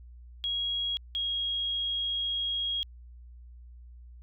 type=tone pair in turn; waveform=sine; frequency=3300 / 3282 Hz; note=G#7 / G#7; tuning=-12 / -21 cents; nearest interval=unison; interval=9 cents; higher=first; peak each=-28 dBFS; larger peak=neither; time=0.44-0.97 / 1.15-2.83 s; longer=second; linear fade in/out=0 ms; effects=added 60 Hz sine -46 dBFS peak until 4.22 s